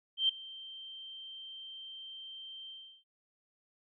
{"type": "tone with ADSR envelope", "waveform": "sine", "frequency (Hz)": 3136, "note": "G7", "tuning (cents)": 0, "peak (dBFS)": -23, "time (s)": [0.17, 3.04], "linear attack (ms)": 120, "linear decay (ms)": 6, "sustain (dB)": -21, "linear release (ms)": 350, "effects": []}